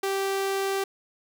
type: tone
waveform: sawtooth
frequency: 390.3 Hz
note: G4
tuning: 8 cents flat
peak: -21 dBFS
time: 0.03-0.84 s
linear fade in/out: 5 ms
effects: none